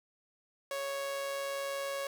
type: tone with amplitude modulation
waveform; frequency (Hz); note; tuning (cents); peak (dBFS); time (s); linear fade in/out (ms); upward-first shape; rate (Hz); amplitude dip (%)
sawtooth; 554.4; C#5; 0; -29; 0.71-2.07; 2; sine; 141; 35
effects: none